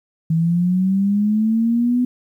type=linear sweep; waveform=sine; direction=up; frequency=160 to 250 Hz; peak=-14 dBFS; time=0.3-2.05 s; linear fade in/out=5 ms; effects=9-bit

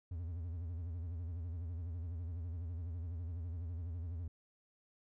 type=tone with vibrato; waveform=triangle; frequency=84.7 Hz; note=E2; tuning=48 cents sharp; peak=-37 dBFS; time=0.11-4.28 s; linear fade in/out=5 ms; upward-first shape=sine; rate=12 Hz; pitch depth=120 cents each way; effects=none

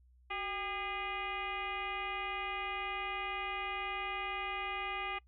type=tone with frequency modulation; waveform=sine; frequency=1627 Hz; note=G#6; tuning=36 cents flat; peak=-35 dBFS; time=0.3-5.19 s; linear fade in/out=10 ms; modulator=417 Hz; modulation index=2.7; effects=noise-tail reverb RT60 0.1 s tail -24 dB re dry + added 62 Hz sine -61 dBFS peak until 5.27 s

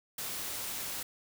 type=noise; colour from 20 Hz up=white; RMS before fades=-38 dBFS; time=0.18-1.03 s; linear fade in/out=5 ms; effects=none

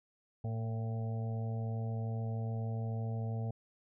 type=harmonic tone with a mistuned harmonic; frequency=112.9 Hz; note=A2; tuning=45 cents sharp; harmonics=1 / 2 / 4 / 5 / 6 / 7; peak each=-34 / -44 / -48 / -52 / -50 / -52 dBFS; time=0.44-3.51 s; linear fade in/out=5 ms; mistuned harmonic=7; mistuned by=-23 cents; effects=none

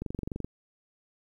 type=click train; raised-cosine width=3 ms; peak=-21 dBFS; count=11; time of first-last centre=0.02-0.446 s; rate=23.5 Hz; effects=10-bit

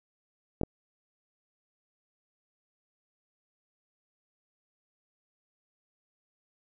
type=clicks; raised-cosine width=2 ms; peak=-15 dBFS; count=2; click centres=0.613 / 0.634 s; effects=none

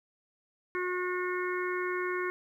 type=harmonic tone; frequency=362.1 Hz; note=F#4; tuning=37 cents flat; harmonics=1 / 3 / 4 / 5 / 6; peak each=-32 / -37 / -38 / -39 / -40 dBFS; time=0.75-2.3 s; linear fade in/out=0 ms; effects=11-bit

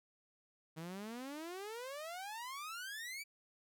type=exponential sweep; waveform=sawtooth; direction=up; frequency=155.56 to 2347 Hz; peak=-40 dBFS; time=0.76-3.24 s; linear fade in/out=20 ms; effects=none

